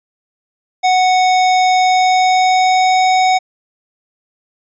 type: tone with pitch glide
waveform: square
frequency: 740 to 745.6 Hz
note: F#5 to F#5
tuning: 0 to +13 cents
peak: -10 dBFS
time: 0.83-3.39 s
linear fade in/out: 20 ms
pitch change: +13 cents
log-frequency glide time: 1.79-3.07 s
effects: resampled to 16000 Hz